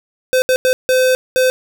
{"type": "tone bursts at uneven times", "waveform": "square", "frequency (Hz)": 513, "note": "C5", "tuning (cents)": -34, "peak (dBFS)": -11, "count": 5, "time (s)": [[0.33, 0.42], [0.49, 0.56], [0.65, 0.73], [0.89, 1.15], [1.36, 1.5]], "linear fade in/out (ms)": 0, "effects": []}